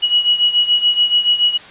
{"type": "beating tone pair", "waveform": "sine", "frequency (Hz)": [2915, 2922], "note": ["F#7", "F#7"], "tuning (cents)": [-26, -22], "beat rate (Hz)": 7, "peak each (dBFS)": [-13, -17], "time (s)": [0.02, 1.58], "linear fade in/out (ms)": 20, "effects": ["white hiss -37 dBFS RMS until 1.7 s", "resampled to 8000 Hz"]}